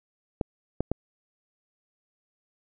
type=clicks; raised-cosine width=2 ms; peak=-12 dBFS; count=3; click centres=0.412 / 0.806 / 0.916 s; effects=none